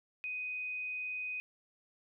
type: tone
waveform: sine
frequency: 2499 Hz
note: D#7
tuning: 7 cents sharp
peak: -36 dBFS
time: 0.24-1.4 s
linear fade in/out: 0 ms
effects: none